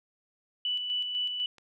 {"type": "tone with tremolo", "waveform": "sine", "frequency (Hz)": 2970, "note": "F#7", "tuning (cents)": 6, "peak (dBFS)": -27, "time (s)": [0.65, 1.46], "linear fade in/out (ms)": 2, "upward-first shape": "square", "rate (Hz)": 4, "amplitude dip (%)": 40}
{"type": "click", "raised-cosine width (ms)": 0.2, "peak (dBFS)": -36, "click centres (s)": 1.583}
{"effects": []}